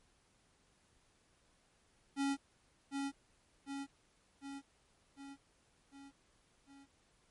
square tone with echo, 277.2 Hz, C#4, in tune, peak -33 dBFS, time 2.16-2.37 s, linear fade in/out 50 ms, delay 750 ms, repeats 6, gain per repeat -4 dB, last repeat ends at 6.87 s, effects pink hiss -72 dBFS RMS until 7.3 s + MP3 48 kbps

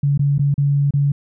sine tone with dropouts, 142 Hz, C#3, 42 cents sharp, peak -13 dBFS, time 0.03-1.12 s, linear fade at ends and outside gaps 5 ms, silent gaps 0.177-0.193 / 0.382-0.393 / 0.542-0.579 / 0.908-0.937 s, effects none

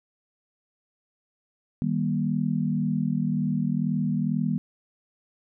sine chord, Eb major, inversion none, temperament equal with one note detuned, 155.56 / 196 / 238 Hz, Eb3 / G3 / Bb3, 0 / 0 / +36 cents, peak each -27 dBFS, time 1.82-4.58 s, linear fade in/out 0 ms, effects none

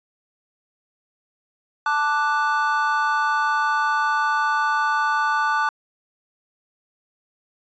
triangle chord, D major, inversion second, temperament equal, 880 / 1174.7 / 1480 Hz, A5 / D6 / F#6, 0 / 0 / 0 cents, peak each -21 dBFS, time 1.86-5.69 s, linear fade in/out 2 ms, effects resampled to 16000 Hz

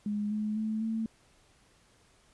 sine tone with pitch steps, 207.7 / 212.7 / 217.8 / 223 Hz, G#3 / G#3 / A3 / A3, 0 / +42 / -17 / +23 cents, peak -29 dBFS, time 0.06-1.06 s, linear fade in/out 2 ms, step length 250 ms, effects pink hiss -64 dBFS RMS until 2.33 s + resampled to 24000 Hz

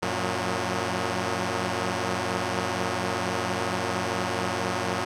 5% pulse tone cluster, 92.7 / 114.9 / 181.1 Hz, F#2 / A#2 / F#3, +4 / -25 / -37 cents, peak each -19 dBFS, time 0.02-5.05 s, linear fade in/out 10 ms, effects low-pass 8000 Hz 12 dB/octave

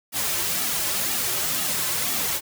white noise with flanger, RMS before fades -25 dBFS, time 0.12-2.41 s, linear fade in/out 50 ms, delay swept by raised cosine 1.9 to 4.3 ms, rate 2 Hz, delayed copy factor -0.65, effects none

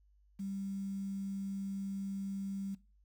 sine tone with quantisation, 196 Hz, G3, in tune, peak -37 dBFS, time 0.39-2.75 s, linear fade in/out 10 ms, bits 10, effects noise-tail reverb RT60 0.3 s tail -19 dB re dry + added 50 Hz sine -64 dBFS peak until 3.04 s

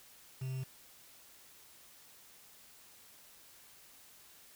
triangle tone with quantisation, 130.81 Hz, C3, in tune, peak -34 dBFS, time 0.41-0.64 s, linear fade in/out 10 ms, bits 9, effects white hiss -59 dBFS RMS until 4.55 s

